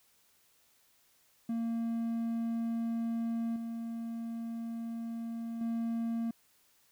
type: tone with level steps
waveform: triangle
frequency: 230 Hz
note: A#3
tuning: 23 cents flat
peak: -29 / -34 / -29 dBFS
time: 1.49-6.31 s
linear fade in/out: 5 ms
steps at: 3.56 / 5.61 s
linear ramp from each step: 2 ms
effects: white hiss -68 dBFS RMS until 6.91 s